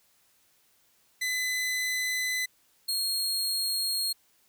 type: tone pair in turn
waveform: sawtooth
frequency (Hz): 2012 / 4263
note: B6 / C8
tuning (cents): +32 / +32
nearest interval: octave + minor second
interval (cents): 1300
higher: second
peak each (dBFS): -24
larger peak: neither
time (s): 1.21-2.46 / 2.88-4.13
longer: neither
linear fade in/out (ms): 10
effects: white hiss -66 dBFS RMS until 4.48 s